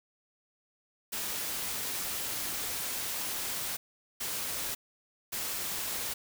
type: noise bursts at uneven times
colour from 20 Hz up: white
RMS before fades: -35 dBFS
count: 3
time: 1.12-3.77 / 4.2-4.75 / 5.32-6.14 s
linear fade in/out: 10 ms
effects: none